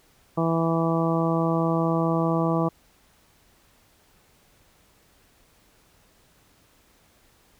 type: harmonic tone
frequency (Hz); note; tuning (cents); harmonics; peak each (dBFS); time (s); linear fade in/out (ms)
164.81; E3; 0; 1 / 2 / 3 / 4 / 5 / 6 / 7; -24 / -26 / -29 / -29 / -33 / -33 / -31; 0.37-2.69; 10
effects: pink hiss -60 dBFS RMS until 7.59 s